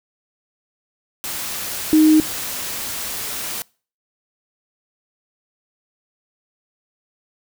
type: tone in noise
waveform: sine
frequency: 311.1 Hz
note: D#4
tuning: in tune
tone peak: -9 dBFS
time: 1.93-2.2 s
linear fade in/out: 0 ms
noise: white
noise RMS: -27 dBFS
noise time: 1.24-3.62 s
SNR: +15 dB
effects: noise-tail reverb RT60 0.4 s tail -25 dB re dry